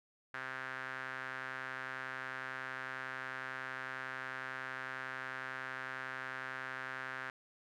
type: tone with band-pass filter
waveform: sawtooth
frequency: 131 Hz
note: C3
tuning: 2 cents sharp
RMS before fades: -43 dBFS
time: 0.34-7.3 s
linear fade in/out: 2 ms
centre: 1600 Hz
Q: 3.8
effects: none